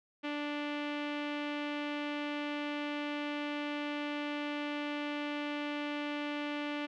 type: tone with low-pass filter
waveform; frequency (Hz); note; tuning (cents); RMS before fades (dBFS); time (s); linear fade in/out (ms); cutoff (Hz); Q
sawtooth; 293.3; D4; -2; -37; 0.23-6.87; 20; 2800; 2.3
effects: none